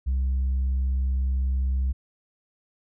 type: tone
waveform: sine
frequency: 65.41 Hz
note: C2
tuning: in tune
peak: -19 dBFS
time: 0.06-1.93 s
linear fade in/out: 20 ms
effects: tanh soft clip ceiling -20 dBFS